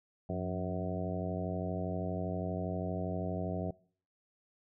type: harmonic tone with a mistuned harmonic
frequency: 92.5 Hz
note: F#2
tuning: in tune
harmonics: 1 / 2 / 3 / 4 / 5 / 6 / 7 / 8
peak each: -39 / -37 / -43 / -43 / -44 / -45 / -41 / -46 dBFS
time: 0.29-3.71 s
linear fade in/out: 5 ms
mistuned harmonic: 2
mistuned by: -80 cents
effects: noise-tail reverb RT60 0.5 s tail -22 dB re dry